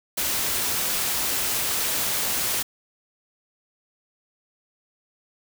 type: noise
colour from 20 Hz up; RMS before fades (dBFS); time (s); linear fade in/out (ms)
white; -25; 0.17-2.63; 10
effects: none